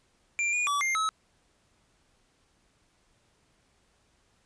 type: tone with pitch steps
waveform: square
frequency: 2372 / 2442 / 1148 / 2110 / 1290 Hz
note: D7 / D#7 / D6 / C7 / E6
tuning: +17 / -33 / -40 / +14 / -38 cents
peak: -26 dBFS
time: 0.39-1.09 s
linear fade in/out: 0 ms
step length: 140 ms
effects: pink hiss -68 dBFS RMS until 4.45 s + resampled to 22050 Hz